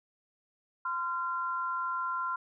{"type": "tone pair together", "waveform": "sine", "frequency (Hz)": [1031.6, 1377], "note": ["C6", "F6"], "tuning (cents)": [-25, -25], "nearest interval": "perfect fourth", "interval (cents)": 500, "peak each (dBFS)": [-33, -33], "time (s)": [0.85, 2.36], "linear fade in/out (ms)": 5, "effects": []}